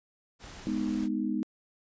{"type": "noise", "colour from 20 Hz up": "pink", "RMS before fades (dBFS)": -46, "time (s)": [0.39, 1.09], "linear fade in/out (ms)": 50}
{"type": "chord", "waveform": "sine", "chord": "G# minor", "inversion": "none", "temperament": "just", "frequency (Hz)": [207.7, 249.2, 311.5], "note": ["G#3", "B3", "D#4"], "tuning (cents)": [0, 16, 2], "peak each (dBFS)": -32, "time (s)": [0.67, 1.43], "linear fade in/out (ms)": 0}
{"effects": ["resampled to 16000 Hz"]}